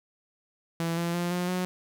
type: tone with pitch steps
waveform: sawtooth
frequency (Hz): 166.8 / 170.5 / 174.29 / 178.15 / 182.11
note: E3 / F3 / F3 / F3 / F#3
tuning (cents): +21 / -41 / -3 / +35 / -27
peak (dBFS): -23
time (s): 0.8-1.65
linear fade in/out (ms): 0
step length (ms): 170
effects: none